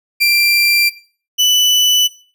30% pulse tone pair in turn, 2367 / 2982 Hz, D7 / F#7, +13 / +13 cents, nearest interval major third, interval 400 cents, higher second, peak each -7 dBFS, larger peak neither, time 0.2-0.9 / 1.38-2.08 s, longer neither, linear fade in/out 20 ms, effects noise-tail reverb RT60 0.4 s tail -17 dB re dry

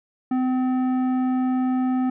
triangle tone with tanh clipping, 255.9 Hz, C4, 38 cents flat, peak -21 dBFS, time 0.31-2.1 s, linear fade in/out 5 ms, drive 15 dB, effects none

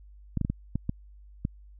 clicks, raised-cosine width 5 ms, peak -15 dBFS, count 7, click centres 0.373 / 0.413 / 0.449 / 0.5 / 0.756 / 0.894 / 1.451 s, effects added 50 Hz sine -48 dBFS peak until 1.79 s

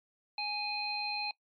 harmonic tone, 830.6 Hz, G#5, in tune, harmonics 1 / 3 / 5, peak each -38 / -37 / -36 dBFS, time 0.38-1.31 s, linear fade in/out 2 ms, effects noise-tail reverb RT60 0.1 s tail -21 dB re dry + MP3 32 kbps

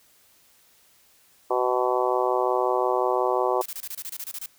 harmonic tone, 125.6 Hz, B2, 30 cents sharp, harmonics 3 / 4 / 5 / 6 / 7 / 8 / 9, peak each -26 / -27 / -28 / -29 / -29 / -30 / -31 dBFS, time 1.5-3.62 s, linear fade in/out 10 ms
blue noise bursts, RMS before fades -34 dBFS, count 12, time 3.61-4.46 s, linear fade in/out 2 ms, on 47 ms, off 26 ms
effects white hiss -59 dBFS RMS until 4.58 s

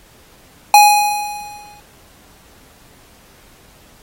square tone with exponential decay, 830.6 Hz, G#5, in tune, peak -3 dBFS, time 0.74-1.8 s, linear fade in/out 2 ms, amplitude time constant 230 ms, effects pink hiss -48 dBFS RMS until 4.02 s + AAC 48 kbps

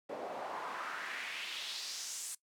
pink noise with band-pass filter sweep, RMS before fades -42 dBFS, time 0.09-2.35 s, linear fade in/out 5 ms, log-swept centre 500 to 8800 Hz, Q 2.3, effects noise-tail reverb RT60 0.1 s tail -19 dB re dry + high-pass 200 Hz 12 dB/octave

